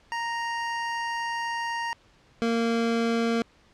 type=tone pair in turn; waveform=25% pulse; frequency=932 / 230.7 Hz; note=A#5 / A#3; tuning=-1 / -18 cents; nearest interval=2 octaves; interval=2417 cents; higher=first; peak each=-24 / -19 dBFS; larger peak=second; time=0.12-1.93 / 2.42-3.42 s; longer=first; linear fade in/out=0 ms; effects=pink hiss -59 dBFS RMS until 3.73 s + low-pass 5000 Hz 12 dB/octave